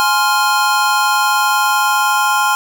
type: chord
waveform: square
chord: F minor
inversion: first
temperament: just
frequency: 838.1 / 1047.7 / 1396.9 Hz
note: Ab5 / C6 / F6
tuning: +16 / +2 / 0 cents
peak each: -17 dBFS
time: 0-2.55 s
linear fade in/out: 0 ms
effects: none